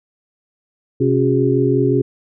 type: tone cluster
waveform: sine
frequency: 130 / 277.4 / 365.5 / 411.1 Hz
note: C3 / C#4 / F#4 / G#4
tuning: -11 / +1 / -21 / -18 cents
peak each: -18 dBFS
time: 1-2.02 s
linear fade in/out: 10 ms
effects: none